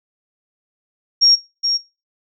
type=tone with echo; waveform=sine; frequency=5570 Hz; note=F8; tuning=5 cents flat; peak=-8 dBFS; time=1.21-1.36 s; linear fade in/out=20 ms; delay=420 ms; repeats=1; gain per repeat=-7 dB; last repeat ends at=1.78 s; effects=noise-tail reverb RT60 0.3 s tail -22 dB re dry